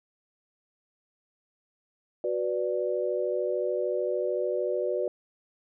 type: chord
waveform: sine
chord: B minor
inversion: second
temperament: equal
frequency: 370 / 493.9 / 587.3 Hz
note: F#4 / B4 / D5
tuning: 0 / 0 / 0 cents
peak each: -30 dBFS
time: 2.24-5.08 s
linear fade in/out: 2 ms
effects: none